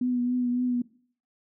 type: tone with vibrato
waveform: sine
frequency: 246.9 Hz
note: B3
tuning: in tune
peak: -23 dBFS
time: 0.01-0.82 s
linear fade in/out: 5 ms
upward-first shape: triangle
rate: 3.6 Hz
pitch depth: 30 cents each way
effects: noise-tail reverb RT60 0.5 s tail -19 dB re dry